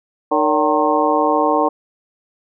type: harmonic tone with a mistuned harmonic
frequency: 153 Hz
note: D#3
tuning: 29 cents flat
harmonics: 2 / 3 / 4 / 5 / 6 / 7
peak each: -20 / -20 / -20 / -20 / -20 / -20 dBFS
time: 0.31-1.69 s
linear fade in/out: 10 ms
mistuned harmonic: 4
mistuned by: -110 cents
effects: none